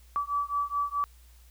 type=beating tone pair; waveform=sine; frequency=1149 / 1153.7 Hz; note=D6 / D6; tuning=-38 / -31 cents; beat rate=4.7 Hz; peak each=-30 dBFS; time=0.16-1.04 s; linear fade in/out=0 ms; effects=added 60 Hz sine -52 dBFS peak until 1.5 s + white hiss -62 dBFS RMS until 1.5 s